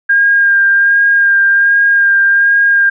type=tone with vibrato; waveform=sine; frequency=1610 Hz; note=G6; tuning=46 cents sharp; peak=-6 dBFS; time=0.09-2.9 s; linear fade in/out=10 ms; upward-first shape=sine; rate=1.3 Hz; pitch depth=17 cents each way; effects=none